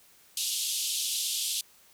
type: band-pass noise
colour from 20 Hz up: pink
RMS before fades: -31 dBFS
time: 0.37-1.61 s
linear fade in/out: 2 ms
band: 3000 to 13000 Hz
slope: 48 dB/octave
effects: white hiss -59 dBFS RMS until 1.93 s